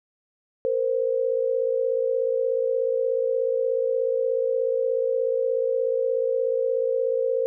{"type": "tone pair together", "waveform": "sine", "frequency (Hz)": [463.4, 520.1], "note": ["A#4", "C5"], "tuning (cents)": [-10, -10], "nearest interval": "major second", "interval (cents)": 200, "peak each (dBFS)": [-24, -23], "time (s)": [0.65, 7.46], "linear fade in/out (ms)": 0, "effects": []}